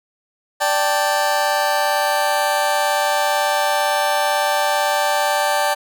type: chord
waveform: 30% pulse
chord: D suspended fourth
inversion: none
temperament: just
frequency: 587.3 / 783.1 / 881 Hz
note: D5 / G5 / A5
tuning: 0 / -2 / +2 cents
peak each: -18 dBFS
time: 0.6-5.75 s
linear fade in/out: 20 ms
effects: none